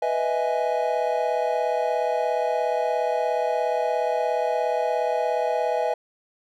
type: chord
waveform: triangle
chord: E major seventh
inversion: second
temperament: equal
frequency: 493.9 / 622.3 / 659.3 / 830.6 Hz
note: B4 / D#5 / E5 / G#5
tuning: 0 / 0 / 0 / 0 cents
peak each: -25 dBFS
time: 0.02-5.94 s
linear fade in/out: 5 ms
effects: none